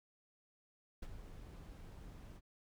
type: noise with ADSR envelope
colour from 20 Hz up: brown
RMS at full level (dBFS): -42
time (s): 1.02-2.41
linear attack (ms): 9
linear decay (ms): 36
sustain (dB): -10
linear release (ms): 46
effects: none